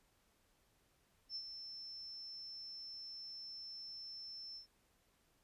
sine tone with ADSR envelope, 5330 Hz, E8, 18 cents sharp, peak -40 dBFS, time 1.29-4.67 s, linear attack 65 ms, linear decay 64 ms, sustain -7 dB, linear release 110 ms, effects pink hiss -75 dBFS RMS until 5.43 s + resampled to 32000 Hz

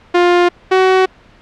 sawtooth tone pair in turn, 352.2 / 375.5 Hz, F4 / F#4, +15 / +26 cents, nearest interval minor second, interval 111 cents, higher second, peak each -4 dBFS, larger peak neither, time 0.14-0.49 / 0.71-1.06 s, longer neither, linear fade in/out 10 ms, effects pink hiss -45 dBFS RMS until 1.41 s + low-pass 3000 Hz 12 dB/octave

